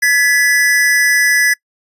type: tone pair together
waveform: square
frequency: 1695.1 / 1975.5 Hz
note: G#6 / B6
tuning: +35 / 0 cents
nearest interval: minor third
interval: 265 cents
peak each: -13 dBFS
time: 0.02-1.54 s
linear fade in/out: 10 ms
effects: noise-tail reverb RT60 0.1 s tail -26 dB re dry + resampled to 32000 Hz